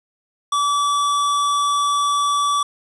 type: tone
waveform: square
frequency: 1152 Hz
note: D6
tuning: 34 cents flat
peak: -17 dBFS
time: 0.52-2.63 s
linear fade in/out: 5 ms
effects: resampled to 24000 Hz + 8-bit